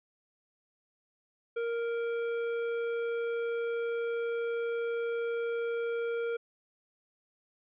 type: tone with hard clipping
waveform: triangle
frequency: 466.2 Hz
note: A#4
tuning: in tune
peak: -32 dBFS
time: 1.56-6.37 s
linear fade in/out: 10 ms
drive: 14 dB
effects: resampled to 8000 Hz